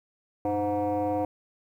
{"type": "tone with frequency modulation", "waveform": "sine", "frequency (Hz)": 517, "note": "C5", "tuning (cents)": -21, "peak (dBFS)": -23, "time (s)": [0.45, 1.25], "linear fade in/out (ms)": 2, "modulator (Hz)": 211, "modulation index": 1.4, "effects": ["tanh soft clip ceiling -21 dBFS", "10-bit"]}